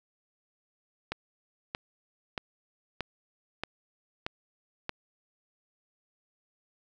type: click train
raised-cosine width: 0.3 ms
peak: -16 dBFS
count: 7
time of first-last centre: 1.12-4.894 s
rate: 1.59 Hz
effects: none